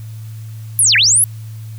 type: linear two-way sweep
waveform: sine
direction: down then up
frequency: 11480 to 1553 to 11480 Hz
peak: -8 dBFS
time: 0.79-1.24 s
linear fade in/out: 0 ms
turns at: 0.96 s
effects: added 110 Hz sine -27 dBFS peak until 1.78 s + white hiss -47 dBFS RMS until 1.78 s